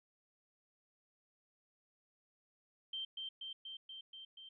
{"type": "tone with echo", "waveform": "sine", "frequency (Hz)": 3136, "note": "G7", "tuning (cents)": 0, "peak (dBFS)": -39, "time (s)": [2.93, 3.05], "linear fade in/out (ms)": 5, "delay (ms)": 240, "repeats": 6, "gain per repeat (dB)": -2, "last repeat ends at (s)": 4.49, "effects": []}